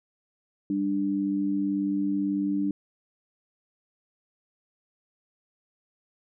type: tone pair together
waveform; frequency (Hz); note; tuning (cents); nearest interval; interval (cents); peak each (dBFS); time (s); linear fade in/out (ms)
sine; 197.1 / 295.3; G3 / D4; +10 / +10; perfect fifth; 700; -29 / -25; 0.7-2.71; 2
effects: none